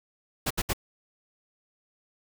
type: noise bursts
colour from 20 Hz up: pink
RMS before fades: -27 dBFS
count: 3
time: 0.46-0.734 s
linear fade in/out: 10 ms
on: 46 ms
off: 68 ms
effects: none